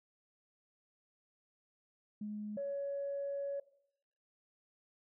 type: tone pair in turn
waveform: sine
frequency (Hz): 210 / 560.6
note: G#3 / C#5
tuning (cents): +19 / +19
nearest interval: octave + perfect fourth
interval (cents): 1700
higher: second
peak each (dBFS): -38 / -35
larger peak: second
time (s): 2.21-2.57 / 2.57-3.6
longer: second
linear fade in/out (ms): 5
effects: noise-tail reverb RT60 0.7 s tail -18 dB re dry + tanh soft clip ceiling -31 dBFS